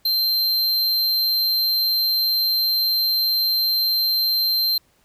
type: tone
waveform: square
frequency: 4139 Hz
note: C8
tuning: 20 cents flat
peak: -18 dBFS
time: 0.05-4.78 s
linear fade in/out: 5 ms
effects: pink hiss -61 dBFS RMS until 5.04 s